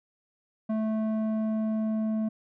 square tone with low-pass filter sweep, 218.5 Hz, A3, 12 cents flat, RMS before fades -28 dBFS, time 0.69-2.29 s, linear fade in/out 10 ms, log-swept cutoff 800 to 500 Hz, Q 0.91, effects none

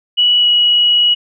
sine tone with pitch glide, 2938 to 2916 Hz, F#7 to F#7, -13 to -26 cents, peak -8 dBFS, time 0.17-1.15 s, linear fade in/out 20 ms, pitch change -13 cents, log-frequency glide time 0.4-0.46 s, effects none

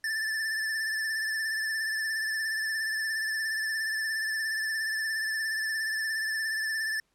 square tone with vibrato, 1760 Hz, A6, in tune, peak -29 dBFS, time 0.04-7 s, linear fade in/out 2 ms, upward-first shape triangle, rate 17 Hz, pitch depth 44 cents each way, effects pink hiss -73 dBFS RMS until 7.14 s + low-pass 11000 Hz 12 dB/octave

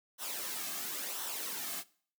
white noise with flanger, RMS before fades -39 dBFS, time 0.18-1.84 s, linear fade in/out 50 ms, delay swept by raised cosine 0.42 to 2.12 ms, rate 0.96 Hz, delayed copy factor -0.6, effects noise-tail reverb RT60 0.5 s tail -21 dB re dry + high-pass 200 Hz 12 dB/octave

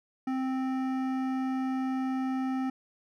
triangle tone with hard clipping, 261.6 Hz, C4, in tune, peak -30 dBFS, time 0.27-2.7 s, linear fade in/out 5 ms, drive 17 dB, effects none

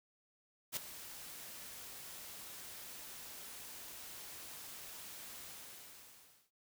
white noise with ADSR envelope, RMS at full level -36 dBFS, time 0.72-6.51 s, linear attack 45 ms, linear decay 10 ms, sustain -14 dB, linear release 1100 ms, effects none

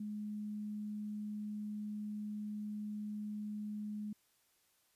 sine tone, 210 Hz, G#3, 19 cents sharp, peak -39 dBFS, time 0-4.13 s, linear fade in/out 5 ms, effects white hiss -74 dBFS RMS until 4.95 s + resampled to 32000 Hz

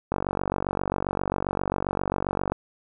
click train, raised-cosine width 1 ms, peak -11 dBFS, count 115, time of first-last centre 0.12-2.52 s, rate 47.5 Hz, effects none

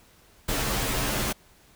pink noise with comb filter, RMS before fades -27 dBFS, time 0.48-1.33 s, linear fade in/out 10 ms, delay 12 ms, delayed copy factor -1, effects pink hiss -57 dBFS RMS until 1.75 s

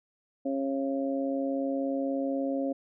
harmonic tone, 136.6 Hz, C#3, 25 cents flat, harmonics 2 / 3 / 4 / 5, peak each -29 / -42 / -32 / -39 dBFS, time 0.45-2.73 s, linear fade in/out 10 ms, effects none

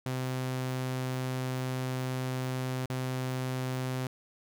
sawtooth tone with dropouts, 128.9 Hz, C3, 26 cents flat, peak -27 dBFS, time 0.06-4.07 s, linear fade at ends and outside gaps 2 ms, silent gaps 2.858-2.899 s, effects none

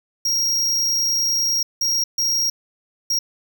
square tone bursts at uneven times, 5610 Hz, F8, 7 cents sharp, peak -18 dBFS, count 4, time 0.25-1.63 / 1.81-2.04 / 2.18-2.5 / 3.1-3.19 s, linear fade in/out 5 ms, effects none

